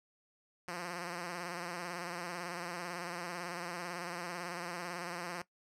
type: tone with vibrato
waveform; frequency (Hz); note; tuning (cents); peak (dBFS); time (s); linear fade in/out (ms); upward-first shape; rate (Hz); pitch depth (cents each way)
5% pulse; 175; F3; +4; -28; 0.68-5.42; 2; sine; 18; 64
effects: noise-tail reverb RT60 0.1 s tail -19 dB re dry + low-pass 10000 Hz 12 dB/octave